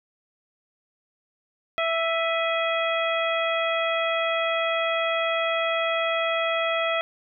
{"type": "harmonic tone with a mistuned harmonic", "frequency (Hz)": 660, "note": "E5", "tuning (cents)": 2, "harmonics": [1, 2, 3, 4, 5], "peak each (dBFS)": [-25, -28, -30, -31, -32], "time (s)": [1.78, 7.01], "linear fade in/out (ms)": 0, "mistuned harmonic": 4, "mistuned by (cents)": -86, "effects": []}